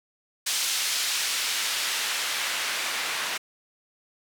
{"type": "noise with band-pass filter sweep", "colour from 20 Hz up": "white", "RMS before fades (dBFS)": -28, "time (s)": [0.46, 3.38], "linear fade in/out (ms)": 10, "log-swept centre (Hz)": [4300, 1600], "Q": 0.72, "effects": []}